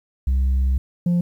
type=tone pair in turn; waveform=sine; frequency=65.41 / 174.62 Hz; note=C2 / F3; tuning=0 / 0 cents; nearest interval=octave + perfect fourth; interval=1700 cents; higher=second; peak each=-13 dBFS; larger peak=neither; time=0.27-0.78 / 1.06-1.21 s; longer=first; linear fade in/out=5 ms; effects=tanh soft clip ceiling -15 dBFS + 9-bit